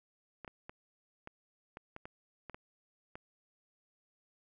clicks, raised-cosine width 0.5 ms, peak -30 dBFS, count 10, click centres 0.447 / 0.478 / 0.695 / 1.274 / 1.771 / 1.964 / 2.055 / 2.497 / 2.545 / 3.155 s, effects none

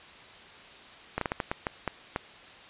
slowing click train, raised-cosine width 0.5 ms, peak -13 dBFS, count 9, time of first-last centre 1.18-2.161 s, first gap 33 ms, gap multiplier 1.36, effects white hiss -49 dBFS RMS until 2.69 s + resampled to 8000 Hz

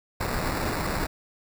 pink noise with sample-and-hold, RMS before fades -28 dBFS, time 0.2-1.07 s, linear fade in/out 10 ms, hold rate 3150 Hz, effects none

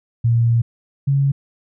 sine tone pair in turn, 116.7 / 138.78 Hz, A#2 / C#3, +2 / +2 cents, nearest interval minor third, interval 300 cents, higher second, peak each -12 / -13 dBFS, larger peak first, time 0.24-0.62 / 1.07-1.32 s, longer first, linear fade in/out 10 ms, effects none

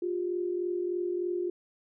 sine tone pair together, 353.3 / 396.6 Hz, F4 / G4, +20 / +20 cents, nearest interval major second, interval 200 cents, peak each -29 / -36 dBFS, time 0.02-1.5 s, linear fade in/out 5 ms, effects none

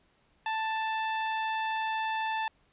sawtooth tone, 882 Hz, A5, 4 cents sharp, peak -25 dBFS, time 0.46-2.48 s, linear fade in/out 2 ms, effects pink hiss -68 dBFS RMS until 2.72 s + resampled to 8000 Hz

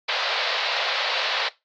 white band-pass noise, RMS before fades -25 dBFS, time 0.08-1.49 s, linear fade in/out 10 ms, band 490 to 4500 Hz, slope 48 dB/octave, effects noise-tail reverb RT60 0.2 s tail -17 dB re dry + AAC 64 kbps

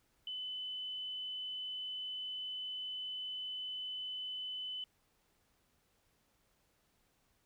sine tone, 3015 Hz, F#7, 32 cents sharp, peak -39 dBFS, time 0.27-4.84 s, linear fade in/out 2 ms, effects pink hiss -75 dBFS RMS until 7.45 s

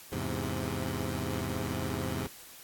15% pulse chord, E augmented, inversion none, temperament equal, 82.41 / 103.83 / 130.81 Hz, E2 / G#2 / B#2, 0 / 0 / 0 cents, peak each -30 dBFS, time 0.12-2.27 s, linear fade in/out 5 ms, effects white hiss -50 dBFS RMS until 2.63 s + AAC 64 kbps

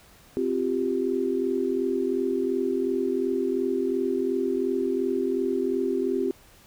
sine chord, C suspended fourth, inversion none, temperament equal, 261.6 / 349.2 / 392 Hz, C4 / F4 / G4, 0 / 0 / 0 cents, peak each -28 / -28 / -26 dBFS, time 0.37-6.31 s, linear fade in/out 0 ms, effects pink hiss -54 dBFS RMS until 6.66 s

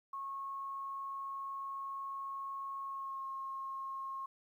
sine tone with pitch glide, 1093 to 1078 Hz, C#6 to C#6, -25 to -49 cents, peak -39 dBFS, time 0.13-4.26 s, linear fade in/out 5 ms, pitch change -24 cents, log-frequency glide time 2.84-3.25 s, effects 12-bit

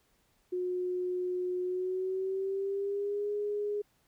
sine tone with pitch glide, 362.2 to 413.7 Hz, F#4 to G#4, -37 to -7 cents, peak -30 dBFS, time 0.52-3.82 s, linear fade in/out 10 ms, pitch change +230 cents, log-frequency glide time 1.62-3.31 s, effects pink hiss -71 dBFS RMS until 4.07 s

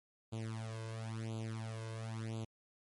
sawtooth tone with flanger, 111.8 Hz, A2, 28 cents sharp, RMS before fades -42 dBFS, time 0.32-2.45 s, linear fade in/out 10 ms, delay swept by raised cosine 0.27 to 1.97 ms, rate 0.97 Hz, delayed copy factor +0.95, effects MP3 48 kbps

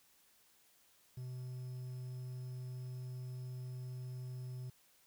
triangle tone with quantisation, 126.5 Hz, B2, 42 cents sharp, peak -40 dBFS, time 1.17-4.7 s, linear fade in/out 5 ms, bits 11, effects white hiss -69 dBFS RMS until 5.06 s

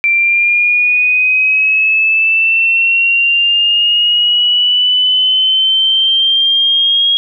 sine linear sweep, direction up, 2349 to 3285 Hz, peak -8 dBFS, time 0.04-7.17 s, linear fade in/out 0 ms, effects none

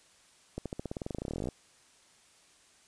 accelerating click train, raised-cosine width 2 ms, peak -22 dBFS, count 25, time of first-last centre 0.58-1.487 s, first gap 77 ms, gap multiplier 0.93, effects white hiss -62 dBFS RMS until 2.87 s + resampled to 22050 Hz

